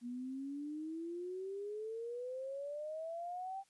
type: exponential sweep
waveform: sine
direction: up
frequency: 237.7 to 790 Hz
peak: -40 dBFS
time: 0.01-3.64 s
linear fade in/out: 50 ms
effects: white hiss -73 dBFS RMS until 3.69 s + resampled to 24000 Hz